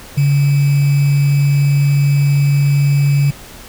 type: tone with sample-and-hold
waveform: sine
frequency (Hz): 141.8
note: C#3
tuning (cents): +40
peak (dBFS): -9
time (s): 0.17-3.31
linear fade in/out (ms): 10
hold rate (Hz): 2450
effects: pink hiss -36 dBFS RMS until 3.68 s